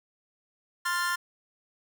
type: chord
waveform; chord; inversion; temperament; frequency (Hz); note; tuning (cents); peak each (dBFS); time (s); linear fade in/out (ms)
45% pulse; F major; second; equal with one note detuned; 1046.5 / 1396.9 / 1765.1; C6 / F6 / A6; 0 / 0 / +5; -31; 0.85-1.16; 10
effects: none